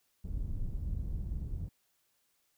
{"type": "low-pass noise", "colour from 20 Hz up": "pink", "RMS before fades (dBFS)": -36, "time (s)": [0.24, 1.69], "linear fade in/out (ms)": 10, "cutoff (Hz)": 110, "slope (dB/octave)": 12, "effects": ["white hiss -75 dBFS RMS until 2.57 s"]}